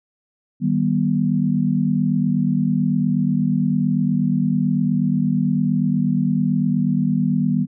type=chord; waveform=sine; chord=Eb augmented; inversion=none; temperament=just; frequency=155.56 / 194.45 / 243.1 Hz; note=Eb3 / G3 / B3; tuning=0 / -14 / -27 cents; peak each=-21 / -20 / -20 dBFS; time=0.6-7.67 s; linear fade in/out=50 ms; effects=none